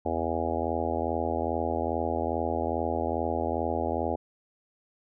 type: harmonic tone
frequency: 82.41 Hz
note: E2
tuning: in tune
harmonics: 1 / 3 / 4 / 5 / 6 / 7 / 8 / 9 / 10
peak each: -35 / -35 / -35 / -35 / -35 / -35 / -35 / -35 / -35 dBFS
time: 0.05-4.16 s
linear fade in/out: 10 ms
effects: none